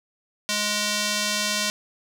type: tone with band-pass filter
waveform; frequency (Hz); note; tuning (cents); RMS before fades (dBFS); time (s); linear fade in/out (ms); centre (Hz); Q
square; 208.8; G#3; +10; -25; 0.49-1.7; 0; 5200; 0.91
effects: none